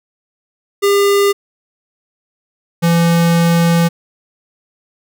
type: tone pair in turn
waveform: square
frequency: 401.8 / 168.94 Hz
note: G4 / E3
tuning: +43 / +43 cents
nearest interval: octave + minor third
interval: 1500 cents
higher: first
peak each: -10 dBFS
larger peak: neither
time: 0.82-1.33 / 2.82-3.89 s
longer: second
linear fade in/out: 20 ms
effects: none